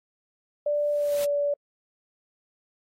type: tone with pitch glide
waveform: sine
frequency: 587.3 to 576.5 Hz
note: D5 to D5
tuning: 0 to -32 cents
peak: -22 dBFS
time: 0.66-1.54 s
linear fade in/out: 5 ms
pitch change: -32 cents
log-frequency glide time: 0.92-1.23 s
type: noise with exponential growth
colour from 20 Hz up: white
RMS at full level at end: -34 dBFS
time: 0.74-1.25 s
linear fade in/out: 5 ms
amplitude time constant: 110 ms
effects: AAC 48 kbps